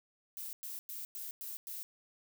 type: noise bursts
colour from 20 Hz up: violet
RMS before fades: -43 dBFS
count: 6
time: 0.37-1.83 s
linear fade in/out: 0 ms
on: 160 ms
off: 100 ms
effects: none